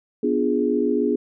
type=chord; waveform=sine; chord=B diminished seventh; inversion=none; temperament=equal; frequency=246.9 / 293.7 / 349.2 / 415.3 Hz; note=B3 / D4 / F4 / Ab4; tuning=0 / 0 / 0 / 0 cents; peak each=-23 / -24 / -26 / -22 dBFS; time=0.23-1.16 s; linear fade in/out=5 ms; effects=none